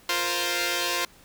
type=chord; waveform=5% pulse; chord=F suspended fourth; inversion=none; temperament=equal; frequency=349.2 / 466.2 / 523.3 Hz; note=F4 / Bb4 / C5; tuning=0 / 0 / 0 cents; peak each=-17 / -20 / -16 dBFS; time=0.09-1.05 s; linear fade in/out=2 ms; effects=pink hiss -54 dBFS RMS until 1.24 s